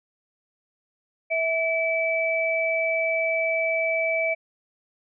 sine tone pair together, 652 / 2304 Hz, E5 / D7, -19 / -34 cents, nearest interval octave + minor seventh, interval 2185 cents, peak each -24 / -24 dBFS, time 1.3-4.35 s, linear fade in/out 20 ms, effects none

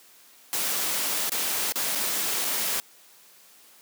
white noise with dropouts, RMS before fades -27 dBFS, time 0.53-2.8 s, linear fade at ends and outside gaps 0 ms, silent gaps 1.295-1.319 / 1.722-1.757 / 1.951-1.956 / 2.446-2.45 s, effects white hiss -54 dBFS RMS until 3.81 s + high-pass 200 Hz 12 dB/octave

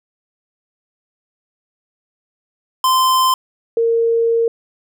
square / sine tone pair in turn, 1036 / 460.6 Hz, C6 / A#4, -17 / -21 cents, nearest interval octave + major second, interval 1404 cents, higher first, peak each -12 dBFS, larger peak neither, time 2.84-3.34 / 3.77-4.48 s, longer second, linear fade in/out 2 ms, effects none

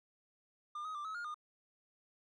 triangle tone with pitch steps, 1202 / 1261 / 1182 / 1285 / 1419 / 1218 Hz, D6 / D#6 / D6 / E6 / F6 / D#6, +40 / +23 / +11 / -45 / +27 / -37 cents, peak -38 dBFS, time 0.75-1.344 s, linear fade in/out 5 ms, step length 99 ms, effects resampled to 22050 Hz

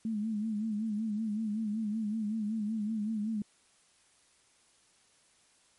sine tone with vibrato, 215.4 Hz, A3, 37 cents flat, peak -30 dBFS, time 0.05-3.42 s, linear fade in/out 2 ms, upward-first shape sine, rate 5.3 Hz, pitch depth 79 cents each way, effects white hiss -66 dBFS RMS until 5.78 s + MP3 48 kbps

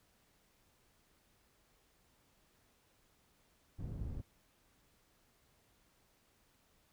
white low-pass noise, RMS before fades -42 dBFS, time 3.78-4.22 s, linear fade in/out 20 ms, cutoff 120 Hz, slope 12 dB/octave, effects pink hiss -72 dBFS RMS until 6.92 s

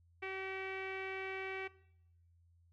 sawtooth tone with low-pass filter, 382.4 Hz, G4, 43 cents flat, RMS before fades -42 dBFS, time 0.22-1.68 s, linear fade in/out 10 ms, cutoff 2300 Hz, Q 5.5, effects noise-tail reverb RT60 0.8 s tail -20 dB re dry + added 85 Hz sine -65 dBFS peak until 2.72 s

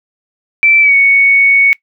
sine tone with pitch glide, 2331 to 2223 Hz, D7 to C#7, -14 to +4 cents, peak -5 dBFS, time 0.63-1.73 s, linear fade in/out 0 ms, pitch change -82 cents, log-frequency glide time 0.81-0.94 s, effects noise-tail reverb RT60 0.1 s tail -22 dB re dry

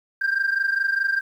sine tone pair together, 1579 / 1603.8 Hz, G6 / G6, +12 / +39 cents, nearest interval unison, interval 27 cents, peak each -20 / -22 dBFS, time 0.21-1.21 s, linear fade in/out 10 ms, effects tanh soft clip ceiling -16 dBFS + 9-bit

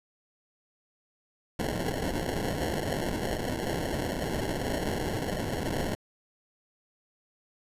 white noise with sample-and-hold, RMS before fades -31 dBFS, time 1.59-5.95 s, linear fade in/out 2 ms, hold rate 1225 Hz, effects resampled to 32000 Hz

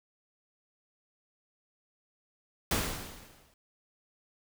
pink noise with exponential decay, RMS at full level -27 dBFS, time 2.71-3.54 s, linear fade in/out 2 ms, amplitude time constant 180 ms, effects none

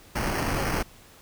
pink noise with sample-and-hold, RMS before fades -27 dBFS, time 0.15-0.83 s, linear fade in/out 10 ms, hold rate 3675 Hz, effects pink hiss -52 dBFS RMS until 1.21 s

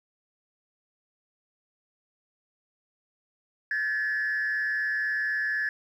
sine tone with frequency modulation, 1718 Hz, A6, 42 cents flat, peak -24 dBFS, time 3.71-5.69 s, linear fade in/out 2 ms, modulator 140 Hz, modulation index 0.66, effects tanh soft clip ceiling -22 dBFS + 10-bit

